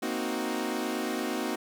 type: chord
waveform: sawtooth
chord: C half-diminished seventh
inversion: third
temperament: equal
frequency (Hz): 233.1 / 261.6 / 311.1 / 370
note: Bb3 / C4 / Eb4 / Gb4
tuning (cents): 0 / 0 / 0 / 0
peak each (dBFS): -31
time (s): 0.02-1.56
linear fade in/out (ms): 10
effects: none